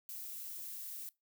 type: noise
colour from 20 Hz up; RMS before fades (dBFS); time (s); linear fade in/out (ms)
violet; -45; 0.09-1.09; 0
effects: noise-tail reverb RT60 0.2 s tail -21 dB re dry